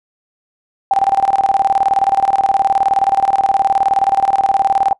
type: tone with tremolo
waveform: sine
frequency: 784 Hz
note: G5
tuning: in tune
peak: -8 dBFS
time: 0.91-4.93 s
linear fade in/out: 2 ms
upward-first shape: square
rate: 19 Hz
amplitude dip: 80%
effects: noise-tail reverb RT60 0.1 s tail -22 dB re dry + resampled to 24000 Hz